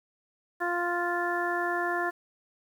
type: harmonic tone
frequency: 349.2 Hz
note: F4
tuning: in tune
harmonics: 1 / 2 / 3 / 4 / 5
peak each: -32 / -32 / -34 / -35 / -32 dBFS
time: 0.6-2.11 s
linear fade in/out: 20 ms
effects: 9-bit